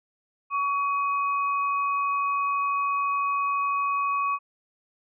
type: tone pair together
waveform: sine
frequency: 1126.5 / 2526 Hz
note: C#6 / D#7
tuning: +28 / +26 cents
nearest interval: octave + major second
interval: 1398 cents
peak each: -23 / -33 dBFS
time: 0.5-4.39 s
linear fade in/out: 50 ms
effects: none